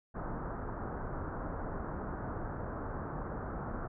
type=low-pass noise; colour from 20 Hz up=pink; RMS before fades=-39 dBFS; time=0.14-3.88 s; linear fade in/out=20 ms; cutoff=1500 Hz; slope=48 dB/octave; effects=none